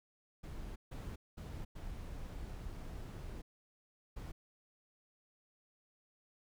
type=noise bursts at uneven times; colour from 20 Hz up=brown; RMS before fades=-45 dBFS; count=5; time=0.43-0.76 / 0.91-1.16 / 1.37-1.65 / 1.75-3.42 / 4.16-4.32 s; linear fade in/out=10 ms; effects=none